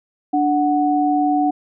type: tone pair together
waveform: sine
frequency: 294 / 740 Hz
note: D4 / F#5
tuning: +2 / 0 cents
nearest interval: octave + major third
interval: 1598 cents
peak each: -17 / -17 dBFS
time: 0.33-1.51 s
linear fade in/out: 10 ms
effects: none